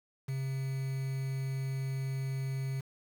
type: tone with quantisation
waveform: triangle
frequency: 134 Hz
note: C3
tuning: 42 cents sharp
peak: -30 dBFS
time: 0.28-2.81 s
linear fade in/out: 10 ms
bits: 8
effects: none